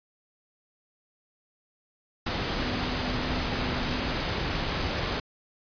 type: tone in noise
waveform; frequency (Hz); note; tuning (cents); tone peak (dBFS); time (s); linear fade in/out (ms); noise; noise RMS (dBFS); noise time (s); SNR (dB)
sine; 250; B3; +21; -35; 2.59-4.14; 5; pink; -29; 2.26-5.2; -9
effects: resampled to 11025 Hz